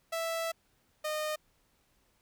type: tone pair in turn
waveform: sawtooth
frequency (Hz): 659.3 / 612.9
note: E5 / D#5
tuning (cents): 0 / -26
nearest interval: minor second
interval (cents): 126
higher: first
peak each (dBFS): -28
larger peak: neither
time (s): 0.12-0.52 / 1.04-1.36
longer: first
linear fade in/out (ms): 10
effects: pink hiss -71 dBFS RMS until 2.21 s